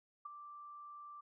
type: tone with ADSR envelope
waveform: sine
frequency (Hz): 1174.7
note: D6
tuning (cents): 0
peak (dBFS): -40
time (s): 0.25-1.21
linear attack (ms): 9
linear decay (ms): 11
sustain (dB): -9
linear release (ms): 9
effects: none